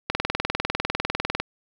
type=click train; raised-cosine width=0.3 ms; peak=-7 dBFS; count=27; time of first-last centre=0.1-1.4 s; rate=20 Hz; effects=none